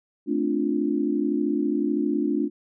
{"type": "chord", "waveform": "sine", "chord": "D minor seventh", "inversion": "second", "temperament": "equal", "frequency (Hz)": [220, 261.6, 293.7, 349.2], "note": ["A3", "C4", "D4", "F4"], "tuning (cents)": [0, 0, 0, 0], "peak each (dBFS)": [-28, -29, -24, -28], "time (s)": [0.26, 2.5], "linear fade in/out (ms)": 50, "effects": []}